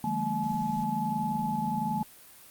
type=tone cluster; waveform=sine; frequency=151.5 / 177.3 / 207.7 / 229 / 856 Hz; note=D#3 / F3 / G#3 / A#3 / A5; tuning=-46 / +26 / 0 / -31 / -48 cents; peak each=-37 / -37 / -34 / -34 / -30 dBFS; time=0.04-2.03 s; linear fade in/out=2 ms; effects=white hiss -52 dBFS RMS until 2.5 s + Opus 32 kbps